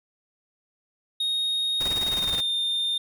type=tone with pitch glide; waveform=triangle; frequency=3729 to 3623 Hz; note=A#7 to A7; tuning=0 to +50 cents; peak=-22 dBFS; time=1.2-2.98 s; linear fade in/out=5 ms; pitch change=-50 cents; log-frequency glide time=2.08-2.45 s
type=noise with tremolo; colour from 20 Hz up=pink; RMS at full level=-33 dBFS; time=1.8-2.41 s; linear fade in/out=10 ms; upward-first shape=square; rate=19 Hz; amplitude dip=55%
effects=none